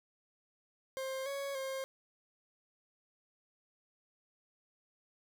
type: tone with pitch steps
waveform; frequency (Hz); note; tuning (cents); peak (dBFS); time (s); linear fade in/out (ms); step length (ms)
40% pulse; 529 / 556 / 533; C5 / C#5 / C5; +19 / +5 / +32; -36; 0.97-1.84; 0; 290
effects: none